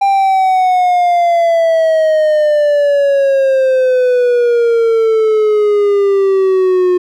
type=exponential sweep; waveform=triangle; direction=down; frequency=796 to 358.9 Hz; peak=-6 dBFS; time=0.01-6.98 s; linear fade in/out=10 ms; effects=none